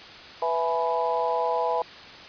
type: harmonic tone with a mistuned harmonic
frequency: 165 Hz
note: E3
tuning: 2 cents sharp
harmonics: 3 / 4 / 5 / 6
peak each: -28 / -28 / -28 / -28 dBFS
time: 0.42-1.82 s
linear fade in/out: 2 ms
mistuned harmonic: 5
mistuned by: +32 cents
effects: white hiss -43 dBFS RMS until 2.28 s + resampled to 11025 Hz